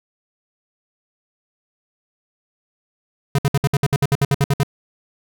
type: tone bursts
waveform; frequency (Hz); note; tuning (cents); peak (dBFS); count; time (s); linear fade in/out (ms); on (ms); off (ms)
square; 140; C#3; +18; -14; 14; 3.35-4.633; 2; 35; 61
effects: none